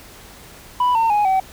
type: tone with pitch steps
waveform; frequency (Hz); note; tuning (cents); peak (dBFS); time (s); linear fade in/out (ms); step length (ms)
sine; 989 / 906.9 / 831.6 / 762.6; B5 / A#5 / G#5 / G5; +2 / -48 / +2 / -48; -11; 0.8-1.4; 5; 150
effects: tanh soft clip ceiling -13 dBFS + pink hiss -42 dBFS RMS until 1.52 s